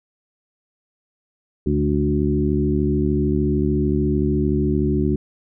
harmonic tone with a mistuned harmonic, 73.42 Hz, D2, in tune, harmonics 1 / 2 / 3 / 4 / 5, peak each -23 / -23 / -23 / -23 / -23 dBFS, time 1.66-5.16 s, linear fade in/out 5 ms, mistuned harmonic 3, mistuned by -28 cents, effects none

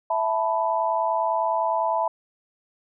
sine chord, E suspended fourth, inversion none, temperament just, 659.3 / 879 / 988.9 Hz, E5 / A5 / B5, 0 / -2 / +2 cents, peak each -25 dBFS, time 0.1-2.08 s, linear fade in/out 5 ms, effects none

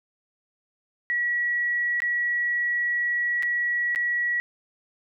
sine tone with dropouts, 1927 Hz, B6, 43 cents flat, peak -22 dBFS, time 1.1-4.4 s, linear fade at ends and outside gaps 0 ms, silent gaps 2.003-2.02 / 3.425-3.431 / 3.949-3.959 s, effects none

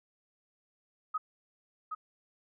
sine tone with echo, 1261 Hz, D#6, 23 cents sharp, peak -29 dBFS, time 1.14-1.18 s, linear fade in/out 10 ms, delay 770 ms, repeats 1, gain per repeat -5 dB, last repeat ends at 1.95 s, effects none

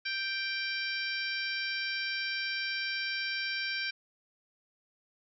harmonic tone, 784 Hz, G5, in tune, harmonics 2 / 3 / 4 / 5 / 6 / 7, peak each -36 / -36 / -42 / -43 / -40 / -42 dBFS, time 0.05-3.91 s, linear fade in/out 10 ms, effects none

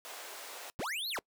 pink high-pass noise, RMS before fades -46 dBFS, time 0.05-0.7 s, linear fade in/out 0 ms, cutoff 460 Hz, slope 24 dB/octave
square linear two-way sweep, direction up then down, 78.6 to 4427 to 257.9 Hz, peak -35 dBFS, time 0.79-1.19 s, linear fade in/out 0 ms, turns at 1.09 s
effects noise-tail reverb RT60 0.1 s tail -25 dB re dry

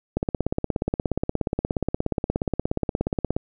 click train, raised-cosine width 2 ms, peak -9 dBFS, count 55, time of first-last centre 0.17-3.365 s, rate 16.9 Hz, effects none

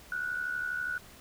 sine tone with amplitude modulation, 1471 Hz, F#6, 11 cents flat, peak -28 dBFS, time 0.12-0.98 s, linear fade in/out 2 ms, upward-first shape sine, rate 72.3 Hz, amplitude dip 65%, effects pink hiss -53 dBFS RMS until 1.2 s

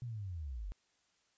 sine linear sweep, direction down, 125.4 to 41.32 Hz, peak -39 dBFS, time 0.02-0.72 s, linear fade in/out 0 ms, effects white hiss -75 dBFS RMS until 1.37 s + resampled to 16000 Hz

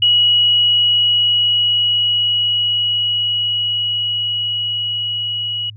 sine tone with level ramp, 2914 Hz, F#7, 27 cents flat, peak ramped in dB -9 to -19 dBFS, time 0.02-5.7 s, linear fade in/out 5 ms, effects added 106 Hz sine -34 dBFS peak until 5.76 s

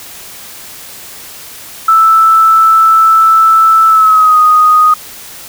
sine tone with pitch glide, 1318.5 to 1244.5 Hz, E6 to D#6, 0 to 0 cents, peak -3 dBFS, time 1.88-4.94 s, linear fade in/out 5 ms, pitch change -100 cents, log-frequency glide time 3.88-4.38 s, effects white hiss -30 dBFS RMS until 5.48 s

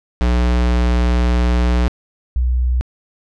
square / sine tone pair in turn, 60.4 / 61.88 Hz, B1 / B1, -38 / +4 cents, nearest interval unison, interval 42 cents, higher second, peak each -13 dBFS, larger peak neither, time 0.21-1.88 / 2.36-2.81 s, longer first, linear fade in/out 0 ms, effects low-pass 5000 Hz 12 dB/octave

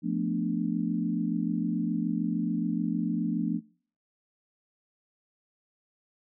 sine chord, B half-diminished seventh, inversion second, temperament equal, 174.61 / 220 / 246.9 / 293.7 Hz, F3 / A3 / B3 / D4, 0 / 0 / 0 / 0 cents, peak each -31 / -31 / -33 / -32 dBFS, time 0.02-3.61 s, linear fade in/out 50 ms, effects noise-tail reverb RT60 0.5 s tail -25 dB re dry

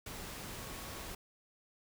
sine tone in noise, 1108.7 Hz, C#6, in tune, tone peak -55 dBFS, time 0.58-1.06 s, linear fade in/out 5 ms, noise pink, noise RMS -45 dBFS, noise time 0.06-1.15 s, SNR -13 dB, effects none

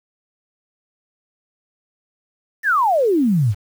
sine exponential sweep, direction down, 1864.7 to 92.5 Hz, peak -13 dBFS, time 2.63-3.55 s, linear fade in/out 50 ms, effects 7-bit

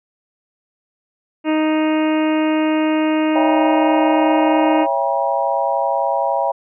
harmonic tone, 311.1 Hz, D#4, in tune, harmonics 1 / 2 / 3 / 4 / 5 / 6 / 7 / 8 / 9, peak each -15 / -22 / -26 / -31 / -34 / -34 / -33 / -33 / -33 dBFS, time 1.44-4.87 s, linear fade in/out 50 ms
sine chord, C# diminished seventh, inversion none, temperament just, 554.4 / 665.2 / 798.3 / 957.9 Hz, C#5 / E5 / G5 / Bb5, 0 / +16 / +31 / +47 cents, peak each -21 dBFS, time 3.35-6.52 s, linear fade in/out 10 ms
effects none

